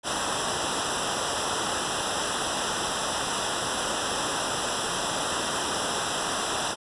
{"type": "noise with comb filter", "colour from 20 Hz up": "pink", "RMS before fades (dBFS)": -28, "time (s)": [0.03, 6.76], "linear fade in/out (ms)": 50, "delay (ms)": 0.45, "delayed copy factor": -0.95, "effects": ["resampled to 24000 Hz"]}